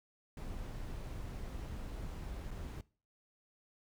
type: noise with dropouts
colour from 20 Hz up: brown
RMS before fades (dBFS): -43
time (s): 0.37-2.81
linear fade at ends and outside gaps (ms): 2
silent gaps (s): 2.508-2.512
effects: noise-tail reverb RT60 0.4 s tail -21 dB re dry